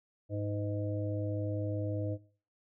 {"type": "harmonic tone with a mistuned harmonic", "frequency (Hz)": 103.83, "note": "G#2", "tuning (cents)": 0, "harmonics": [1, 3, 5, 6], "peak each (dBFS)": [-34, -39, -41, -42], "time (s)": [0.29, 2.18], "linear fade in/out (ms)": 50, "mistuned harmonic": 5, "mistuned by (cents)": -37, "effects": ["noise-tail reverb RT60 0.4 s tail -18 dB re dry"]}